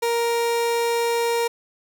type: tone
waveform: 30% pulse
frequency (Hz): 468.1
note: A#4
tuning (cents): +7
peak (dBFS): -17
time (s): 0.02-1.48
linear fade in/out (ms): 10
effects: none